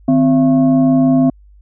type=tone with frequency modulation; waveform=sine; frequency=260 Hz; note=C4; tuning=11 cents flat; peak=-8 dBFS; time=0.08-1.3 s; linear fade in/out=5 ms; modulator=414 Hz; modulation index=0.63; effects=added 50 Hz sine -41 dBFS peak until 1.61 s